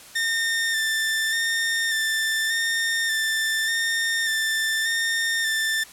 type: tone with vibrato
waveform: sawtooth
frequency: 1800 Hz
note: A6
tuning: 39 cents sharp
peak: -18 dBFS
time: 0.15-5.84 s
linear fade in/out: 10 ms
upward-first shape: square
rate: 0.85 Hz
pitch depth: 22 cents each way
effects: white hiss -45 dBFS RMS until 5.92 s + low-pass 12000 Hz 12 dB/octave